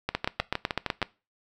two click trains, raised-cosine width 0.3 ms, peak -9 / -11 dBFS, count 8 / 7, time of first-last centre 0.15-1.027 / 0.09-1.017 s, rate 7.98 / 6.47 Hz, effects noise-tail reverb RT60 0.3 s tail -21 dB re dry

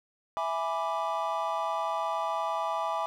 triangle chord, E dominant seventh, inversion none, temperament equal, 659.3 / 830.6 / 987.8 / 1174.7 Hz, E5 / G#5 / B5 / D6, 0 / 0 / 0 / 0 cents, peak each -32 dBFS, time 0.37-3.06 s, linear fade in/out 0 ms, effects none

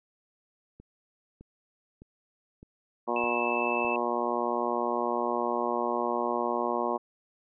click train, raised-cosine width 3 ms, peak -35 dBFS, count 6, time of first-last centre 0.8-3.849 s, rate 1.64 Hz
harmonic tone, 119.8 Hz, A#2, 48 cents sharp, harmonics 2 / 3 / 4 / 5 / 6 / 7 / 8 / 9, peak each -36 / -33 / -35 / -34 / -35 / -36 / -34 / -34 dBFS, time 3.07-6.98 s, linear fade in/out 20 ms
sine tone, 2637 Hz, E7, in tune, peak -31 dBFS, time 3.16-3.96 s, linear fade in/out 2 ms
effects none

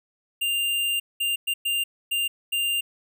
square tone bursts at uneven times, 2794 Hz, F7, in tune, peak -23 dBFS, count 6, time 0.41-1 / 1.2-1.36 / 1.47-1.54 / 1.65-1.84 / 2.11-2.28 / 2.52-2.81 s, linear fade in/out 10 ms, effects none

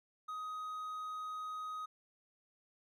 triangle tone, 1255 Hz, D#6, 15 cents sharp, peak -38 dBFS, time 0.28-1.86 s, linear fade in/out 10 ms, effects none

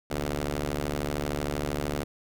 10% pulse ring-modulated tone, 73 Hz, D2, 10 cents flat, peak -17 dBFS, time 0.1-2.04 s, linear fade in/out 10 ms, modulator 209 Hz, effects none

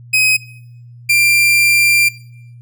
40% pulse tone pair in turn, 2526 / 2375 Hz, D#7 / D7, +26 / +19 cents, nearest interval minor second, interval 107 cents, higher first, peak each -8 / -8 dBFS, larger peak neither, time 0.13-0.37 / 1.09-2.09 s, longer second, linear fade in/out 10 ms, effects noise-tail reverb RT60 0.8 s tail -21 dB re dry + added 120 Hz sine -35 dBFS peak until 2.61 s

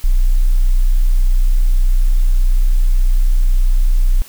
sine tone, 30.87 Hz, B0, in tune, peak -8 dBFS, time 0.04-4.22 s, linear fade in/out 0 ms, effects white hiss -40 dBFS RMS until 4.28 s

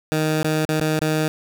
15% pulse tone with dropouts, 155.6 Hz, D#3, in tune, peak -12 dBFS, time 0.12-1.28 s, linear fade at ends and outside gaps 0 ms, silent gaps 0.429-0.445 / 0.652-0.69 / 0.801-0.811 / 0.992-1.015 s, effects none

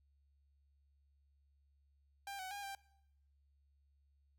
sawtooth tone with pitch steps, 795 / 751 / 809 / 789 Hz, G5 / F#5 / G#5 / G5, +24 / +26 / -46 / +11 cents, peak -40 dBFS, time 2.27-2.75 s, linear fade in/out 2 ms, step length 120 ms, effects noise-tail reverb RT60 0.8 s tail -21 dB re dry + added 70 Hz sine -70 dBFS peak until 4.38 s

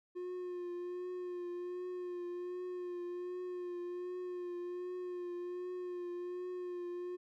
triangle tone with vibrato, 357.1 Hz, F4, 39 cents sharp, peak -37 dBFS, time 0.15-7.17 s, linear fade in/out 20 ms, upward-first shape triangle, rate 1.3 Hz, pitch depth 31 cents each way, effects none

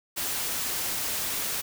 white noise, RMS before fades -30 dBFS, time 0.16-1.62 s, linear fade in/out 20 ms, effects none

